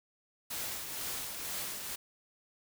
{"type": "noise with tremolo", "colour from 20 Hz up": "white", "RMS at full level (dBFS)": -37, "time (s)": [0.5, 1.96], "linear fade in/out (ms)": 10, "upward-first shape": "triangle", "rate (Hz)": 2.1, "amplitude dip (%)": 45, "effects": []}